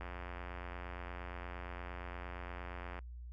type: click train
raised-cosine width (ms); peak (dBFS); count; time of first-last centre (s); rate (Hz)
0.5; -30; 265; 0.01-2.99; 88.6
effects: noise-tail reverb RT60 0.1 s tail -26 dB re dry + added 60 Hz sine -45 dBFS peak until 3.32 s